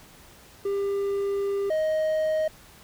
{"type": "tone pair in turn", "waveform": "triangle", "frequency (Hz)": [398.4, 625.6], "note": ["G4", "D#5"], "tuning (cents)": [28, 9], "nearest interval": "minor sixth", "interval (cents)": 781, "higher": "second", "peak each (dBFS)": [-22, -20], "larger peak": "second", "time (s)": [[0.65, 1.7], [1.7, 2.48]], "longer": "first", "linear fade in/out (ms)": 5, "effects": ["pink hiss -51 dBFS RMS until 2.83 s"]}